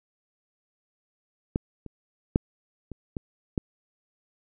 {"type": "clicks", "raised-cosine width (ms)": 3, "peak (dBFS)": [-11, -26, -6, -24, -18, -12], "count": 6, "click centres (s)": [1.559, 1.863, 2.359, 2.917, 3.168, 3.578], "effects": []}